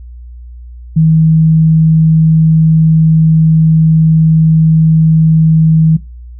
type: tone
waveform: sine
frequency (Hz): 159.6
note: D#3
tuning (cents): +44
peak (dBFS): -4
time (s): 0.96-5.97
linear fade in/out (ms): 10
effects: noise-tail reverb RT60 0.3 s tail -21 dB re dry + added 60 Hz sine -27 dBFS peak until 6.39 s